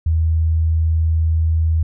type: tone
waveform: sine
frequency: 80.6 Hz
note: E2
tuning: 38 cents flat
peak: -13 dBFS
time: 0.06-1.83 s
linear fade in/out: 5 ms
effects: none